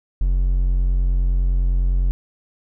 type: tone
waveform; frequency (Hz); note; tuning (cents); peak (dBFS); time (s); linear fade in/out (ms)
triangle; 44.9; F1; +49; -13; 0.21-2.11; 0
effects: none